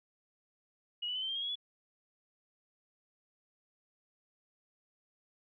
sine tone with pitch steps, 2900 / 2968 / 3037 / 3108 / 3181 / 3255 / 3331 / 3409 Hz, F#7 / F#7 / F#7 / G7 / G7 / G#7 / G#7 / G#7, -35 / +5 / +44 / -16 / +25 / -36 / +4 / +45 cents, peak -34 dBFS, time 1.02-1.556 s, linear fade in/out 10 ms, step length 67 ms, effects none

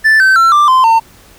triangle tone with pitch steps, 1760 / 1541 / 1349.3 / 1181.5 / 1034.5 / 905.8 Hz, A6 / G6 / E6 / D6 / C6 / A#5, 0 / -30 / +40 / +10 / -20 / -50 cents, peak -3 dBFS, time 0.04-1 s, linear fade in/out 20 ms, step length 160 ms, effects pink hiss -42 dBFS RMS until 1.38 s

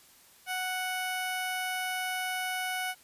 10% pulse tone with notch filter, 740 Hz, F#5, in tune, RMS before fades -33 dBFS, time 0.46-2.95 s, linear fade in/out 50 ms, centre 4100 Hz, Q 1.5, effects white hiss -58 dBFS RMS until 3.03 s + resampled to 32000 Hz

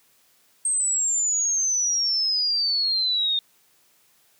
sine exponential sweep, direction down, 8450 to 3653 Hz, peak -20 dBFS, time 0.65-3.39 s, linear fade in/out 2 ms, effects white hiss -61 dBFS RMS until 4.39 s + high-pass 100 Hz 12 dB/octave

